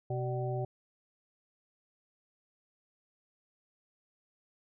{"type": "harmonic tone with a mistuned harmonic", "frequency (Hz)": 126.6, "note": "B2", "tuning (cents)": 43, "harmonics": [1, 3, 5, 6], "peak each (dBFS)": [-33, -38, -40, -41], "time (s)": [0.1, 0.65], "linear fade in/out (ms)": 5, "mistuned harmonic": 5, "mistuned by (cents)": -110, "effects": []}